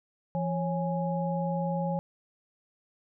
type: tone cluster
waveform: sine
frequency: 170.1 / 550 / 830 Hz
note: F3 / C#5 / G#5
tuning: -45 / -14 / -1 cents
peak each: -29 / -33 / -34 dBFS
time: 0.35-1.99 s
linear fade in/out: 0 ms
effects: none